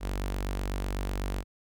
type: tone with notch filter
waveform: sawtooth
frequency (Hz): 48.02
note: G1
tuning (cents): -35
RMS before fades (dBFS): -32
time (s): 0-1.44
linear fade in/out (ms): 50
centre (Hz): 130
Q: 1.5
effects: none